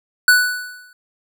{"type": "tone with exponential decay", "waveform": "square", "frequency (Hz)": 1484, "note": "F#6", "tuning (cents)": 5, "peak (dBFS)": -7, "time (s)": [0.28, 0.93], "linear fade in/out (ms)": 2, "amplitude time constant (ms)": 140, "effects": []}